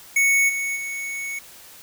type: tone with level steps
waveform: square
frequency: 2217 Hz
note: C#7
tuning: in tune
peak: -16 / -24 / -28 dBFS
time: 0.16-1.39 s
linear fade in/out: 5 ms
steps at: 0.48 / 0.75 s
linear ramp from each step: 20 ms
effects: white hiss -45 dBFS RMS until 1.82 s